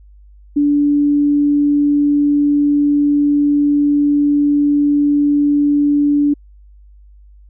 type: tone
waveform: sine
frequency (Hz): 290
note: D4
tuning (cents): -22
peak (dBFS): -10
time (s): 0.56-6.34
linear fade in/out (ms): 10
effects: added 50 Hz sine -40 dBFS peak until 7.49 s